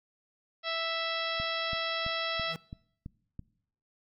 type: harmonic tone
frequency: 659.3 Hz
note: E5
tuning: in tune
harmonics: 1 / 2 / 3 / 4 / 5 / 6 / 7 / 8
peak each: -36 / -37 / -38 / -40 / -38 / -39 / -45 / -42 dBFS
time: 0.63-2.56 s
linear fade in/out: 50 ms
type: click train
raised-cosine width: 5 ms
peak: -28 dBFS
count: 7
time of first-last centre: 1.4-3.393 s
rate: 3.01 Hz
type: tone with exponential growth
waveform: square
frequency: 161.8 Hz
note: E3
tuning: 32 cents flat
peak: -36 dBFS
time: 2.41-2.56 s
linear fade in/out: 0 ms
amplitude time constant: 31 ms
effects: noise-tail reverb RT60 0.7 s tail -22 dB re dry